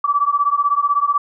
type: beating tone pair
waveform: sine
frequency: 1146 / 1162 Hz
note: D6 / D6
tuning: -43 / -19 cents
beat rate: 16 Hz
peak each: -17 dBFS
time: 0.04-1.18 s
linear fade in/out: 5 ms
effects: none